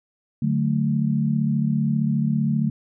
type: chord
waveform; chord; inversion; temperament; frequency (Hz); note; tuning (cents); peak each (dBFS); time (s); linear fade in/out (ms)
sine; D major; none; equal; 146.83 / 185 / 220; D3 / F#3 / A3; 0 / 0 / 0; -22 / -26 / -22; 0.42-2.7; 5
effects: none